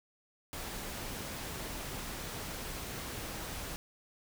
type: noise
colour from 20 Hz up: pink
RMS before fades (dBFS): -41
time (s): 0.53-3.76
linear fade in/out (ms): 0
effects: none